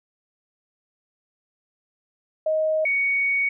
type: tone pair in turn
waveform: sine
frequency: 627 / 2234 Hz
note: D#5 / C#7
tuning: +13 / +13 cents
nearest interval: octave + minor seventh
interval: 2200 cents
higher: second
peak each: -19 dBFS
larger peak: neither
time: 2.46-2.85 / 2.85-3.49 s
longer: second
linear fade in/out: 5 ms
effects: none